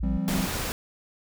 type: tone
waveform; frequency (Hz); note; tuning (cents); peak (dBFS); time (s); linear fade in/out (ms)
sine; 56.6; A1; +50; -26; 0-0.18; 10
type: chord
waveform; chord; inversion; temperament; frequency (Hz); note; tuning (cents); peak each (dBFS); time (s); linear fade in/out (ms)
triangle; F suspended second; none; equal with one note detuned; 171.52 / 196 / 261.6; F3 / G3 / C4; -31 / 0 / 0; -28 / -26 / -31; 0.03-0.46; 5
type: noise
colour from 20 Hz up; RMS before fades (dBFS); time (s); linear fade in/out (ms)
pink; -30; 0.28-0.72; 0
effects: none